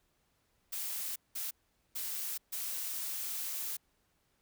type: noise bursts at uneven times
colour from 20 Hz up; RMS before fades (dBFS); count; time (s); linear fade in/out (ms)
blue; -38; 4; 0.72-1.16 / 1.35-1.51 / 1.95-2.38 / 2.52-3.77; 10
effects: pink hiss -75 dBFS RMS until 4.41 s